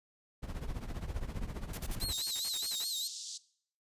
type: noise with tremolo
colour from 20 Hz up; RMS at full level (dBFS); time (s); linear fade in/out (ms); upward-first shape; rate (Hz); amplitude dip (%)
brown; -35; 0.42-2.13; 20; triangle; 15; 85
type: noise bursts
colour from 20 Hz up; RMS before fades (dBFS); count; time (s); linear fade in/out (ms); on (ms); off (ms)
white; -44; 13; 1.73-2.845; 5; 47; 42
type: tone with vibrato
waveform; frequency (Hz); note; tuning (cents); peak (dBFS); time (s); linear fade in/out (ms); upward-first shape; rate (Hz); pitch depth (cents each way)
sawtooth; 4000; B7; +21; -32; 2.01-3.08; 10; sine; 4.9; 130
type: band-pass noise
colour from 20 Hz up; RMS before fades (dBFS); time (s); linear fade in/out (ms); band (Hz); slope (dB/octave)
white; -44; 2.11-3.38; 10; 3600 to 7700; 48
effects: noise-tail reverb RT60 0.6 s tail -19 dB re dry + resampled to 32000 Hz